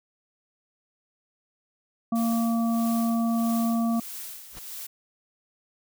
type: harmonic tone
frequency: 230 Hz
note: A#3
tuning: 23 cents flat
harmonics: 1 / 3 / 5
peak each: -22 / -32 / -36 dBFS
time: 2.12-4 s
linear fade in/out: 5 ms
type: noise with tremolo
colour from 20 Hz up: blue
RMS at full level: -37 dBFS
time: 2.15-4.87 s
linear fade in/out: 10 ms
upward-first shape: sine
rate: 1.6 Hz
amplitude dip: 65%
type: noise with exponential growth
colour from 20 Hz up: pink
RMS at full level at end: -37 dBFS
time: 4.47-4.59 s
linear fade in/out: 5 ms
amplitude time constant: 25 ms
effects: none